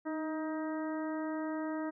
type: harmonic tone with a mistuned harmonic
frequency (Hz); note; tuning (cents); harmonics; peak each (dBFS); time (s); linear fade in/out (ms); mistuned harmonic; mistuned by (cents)
315; D#4; +21; 1 / 2 / 3 / 4 / 5 / 6; -35 / -41 / -45 / -47 / -49 / -51; 0.05-1.91; 20; 1; -24
effects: none